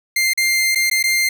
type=tone with dropouts; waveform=sawtooth; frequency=2099 Hz; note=C7; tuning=5 cents sharp; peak=-11 dBFS; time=0.16-1.29 s; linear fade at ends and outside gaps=5 ms; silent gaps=0.335-0.375 / 0.749-0.756 / 0.899-0.912 / 1.028-1.038 s; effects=none